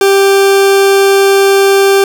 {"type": "tone", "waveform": "40% pulse", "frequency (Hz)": 393.1, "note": "G4", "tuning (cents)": 5, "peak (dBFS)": -4, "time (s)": [0.01, 2.04], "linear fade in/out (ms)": 2, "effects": []}